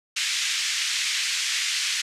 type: band-pass noise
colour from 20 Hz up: pink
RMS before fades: -26 dBFS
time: 0.16-2.02 s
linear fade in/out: 10 ms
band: 2000 to 7500 Hz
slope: 24 dB/octave
effects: resampled to 32000 Hz